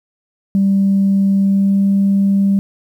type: tone with pitch glide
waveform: sine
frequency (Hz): 196 to 197.25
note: G3 to G3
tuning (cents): 0 to +11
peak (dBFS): -9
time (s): 0.55-2.59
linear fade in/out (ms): 0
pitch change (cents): +11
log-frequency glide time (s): 1.44-1.84
effects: tanh soft clip ceiling -6 dBFS + 8-bit